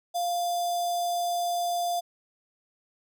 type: tone with notch filter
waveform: square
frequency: 698.5 Hz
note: F5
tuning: in tune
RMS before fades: -28 dBFS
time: 0.14-2.01 s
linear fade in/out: 20 ms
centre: 2100 Hz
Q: 1.8
effects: none